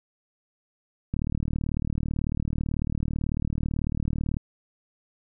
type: click train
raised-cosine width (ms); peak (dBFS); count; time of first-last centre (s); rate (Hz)
5; -15; 124; 1.14-4.368; 38.1
effects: none